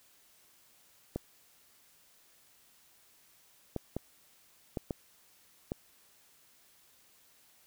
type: clicks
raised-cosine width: 2 ms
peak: -20 dBFS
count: 6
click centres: 1.16 / 3.763 / 3.966 / 4.772 / 4.908 / 5.719 s
effects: white hiss -64 dBFS RMS until 7.66 s